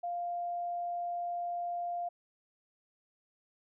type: tone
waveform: sine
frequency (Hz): 698.5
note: F5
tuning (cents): 0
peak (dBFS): -33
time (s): 0.03-2.09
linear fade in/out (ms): 10
effects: none

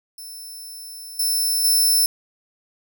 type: tone with level steps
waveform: 10% pulse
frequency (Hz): 5300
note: E8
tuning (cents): +9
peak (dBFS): -29 / -13 / -9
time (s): 0.18-2.06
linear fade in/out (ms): 2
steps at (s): 1.19 / 1.64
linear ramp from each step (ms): 5
effects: none

